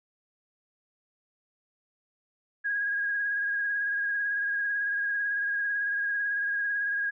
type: tone with vibrato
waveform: sine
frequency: 1642 Hz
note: G#6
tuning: 20 cents flat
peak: -26 dBFS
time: 2.64-7.11 s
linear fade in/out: 20 ms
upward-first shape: triangle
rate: 18 Hz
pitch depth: 37 cents each way
effects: none